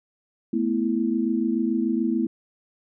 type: chord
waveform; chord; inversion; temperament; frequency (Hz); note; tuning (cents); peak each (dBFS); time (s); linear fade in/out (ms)
sine; A suspended second; none; equal; 220 / 246.9 / 329.6; A3 / B3 / E4; 0 / 0 / 0; -25; 0.53-2.27; 5
effects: none